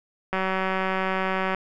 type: click train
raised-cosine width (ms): 0.5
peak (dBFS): -11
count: 231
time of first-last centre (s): 0.33-1.547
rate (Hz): 189
effects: none